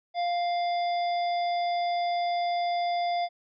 harmonic tone, 698.5 Hz, F5, in tune, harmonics 1 / 3 / 5 / 7, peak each -25 / -39 / -41 / -43 dBFS, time 0.14-3.29 s, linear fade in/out 50 ms, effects none

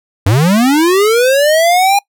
square linear sweep, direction up, 88.9 to 817 Hz, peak -8 dBFS, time 0.26-1.99 s, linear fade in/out 5 ms, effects noise-tail reverb RT60 0.1 s tail -24 dB re dry

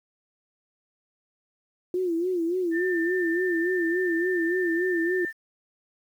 sine tone with vibrato, 350 Hz, F4, 4 cents sharp, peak -23 dBFS, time 1.94-5.25 s, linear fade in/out 2 ms, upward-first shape sine, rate 3.5 Hz, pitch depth 110 cents each way
sine tone, 1790 Hz, A6, 29 cents sharp, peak -28 dBFS, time 2.71-5.33 s, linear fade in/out 50 ms
effects 9-bit

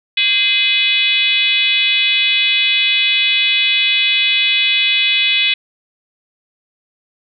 sine tone with frequency modulation, 2972 Hz, F#7, 7 cents sharp, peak -11 dBFS, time 0.17-5.54 s, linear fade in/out 5 ms, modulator 453 Hz, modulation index 1.8, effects none

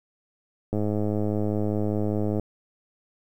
click train, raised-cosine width 2 ms, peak -14 dBFS, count 176, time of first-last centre 0.73-2.397 s, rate 105 Hz, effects 9-bit

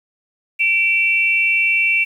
sine tone pair together, 2330 / 2700 Hz, D7 / E7, -14 / +41 cents, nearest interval minor third, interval 255 cents, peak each -16 dBFS, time 0.59-2.05 s, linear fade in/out 20 ms, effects 8-bit

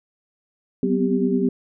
sine tone cluster, 188.8 / 245.4 / 255 / 395.1 Hz, F#3 / B3 / C4 / G4, +35 / -11 / -44 / +14 cents, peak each -23 dBFS, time 0.83-1.49 s, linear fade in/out 2 ms, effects none

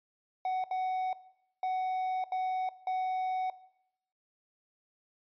triangle tone bursts at uneven times, 746 Hz, F#5, 14 cents sharp, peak -27 dBFS, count 5, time 0.45-0.64 / 0.71-1.13 / 1.63-2.24 / 2.32-2.69 / 2.87-3.5 s, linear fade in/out 2 ms, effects noise-tail reverb RT60 0.7 s tail -17 dB re dry + resampled to 11025 Hz

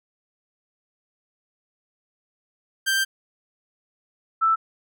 sawtooth / sine tone pair in turn, 1573 / 1322.7 Hz, G6 / E6, +6 / +5 cents, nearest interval minor third, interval 301 cents, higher first, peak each -16 dBFS, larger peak neither, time 2.86-3.05 / 4.41-4.56 s, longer first, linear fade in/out 20 ms, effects none

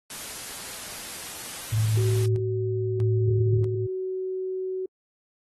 white noise, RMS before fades -37 dBFS, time 0.1-2.26 s, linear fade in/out 2 ms
sine tone with tremolo, 109.4 Hz, A2, 9 cents flat, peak -20 dBFS, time 1.72-3.87 s, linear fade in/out 10 ms, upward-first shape square, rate 0.78 Hz, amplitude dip 50%
sine tone with pitch glide, 377 to 374.6 Hz, F#4 to F#4, +32 to +21 cents, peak -27 dBFS, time 1.97-4.86 s, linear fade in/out 5 ms, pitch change -11 cents, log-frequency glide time 2.31-3.31 s
effects AAC 32 kbps

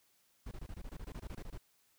brown noise bursts, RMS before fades -44 dBFS, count 15, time 0.46-1.578 s, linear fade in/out 5 ms, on 54 ms, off 22 ms, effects white hiss -72 dBFS RMS until 1.98 s

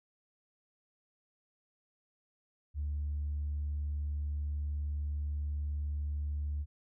sine tone, 73.42 Hz, D2, in tune, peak -31 dBFS, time 2.74-6.66 s, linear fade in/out 50 ms, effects tanh soft clip ceiling -29 dBFS

